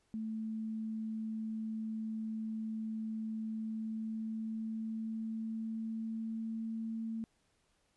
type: tone with pitch glide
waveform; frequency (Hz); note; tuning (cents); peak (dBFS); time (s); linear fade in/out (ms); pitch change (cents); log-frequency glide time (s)
sine; 220 to 224.5; A3 to A3; 0 to +35; -36; 0.14-7.24; 0; +35; 3.5-6.94
effects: pink hiss -75 dBFS RMS until 7.96 s + resampled to 24000 Hz